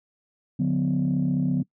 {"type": "tone cluster", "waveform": "sine", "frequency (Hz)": [147.1, 181.7, 251], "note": ["D3", "F#3", "B3"], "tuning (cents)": [3, -31, 28], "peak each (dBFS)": -24, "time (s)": [0.59, 1.63], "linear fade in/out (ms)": 10, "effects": ["noise-tail reverb RT60 0.1 s tail -23 dB re dry", "tanh soft clip ceiling -15 dBFS"]}